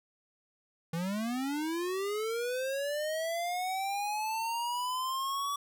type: linear sweep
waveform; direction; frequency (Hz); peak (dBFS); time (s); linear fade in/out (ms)
square; up; 160.7 to 1145; -32; 0.93-5.56; 5
effects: none